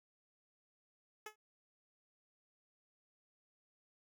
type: tone with exponential decay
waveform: 10% pulse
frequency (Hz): 427.2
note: G#4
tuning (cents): +49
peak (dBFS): -34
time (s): 1.26-1.36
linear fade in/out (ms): 5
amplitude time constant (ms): 21
effects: none